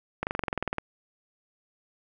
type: slowing click train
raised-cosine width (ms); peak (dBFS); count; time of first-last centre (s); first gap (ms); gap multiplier
0.5; -13; 13; 0.23-0.783; 39; 1.03
effects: none